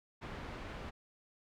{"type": "low-pass noise", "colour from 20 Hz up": "pink", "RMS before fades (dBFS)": -45, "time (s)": [0.21, 0.91], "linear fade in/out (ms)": 20, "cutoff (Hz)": 2500, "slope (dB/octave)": 12, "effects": []}